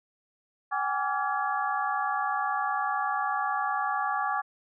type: tone cluster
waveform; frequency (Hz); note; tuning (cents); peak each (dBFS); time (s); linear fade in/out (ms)
sine; 765 / 825 / 1156 / 1388 / 1681; G5 / G#5 / D6 / F6 / G#6; -42 / -12 / -28 / -11 / +20; -33 / -31 / -30 / -36 / -35; 0.71-4.42; 20
effects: none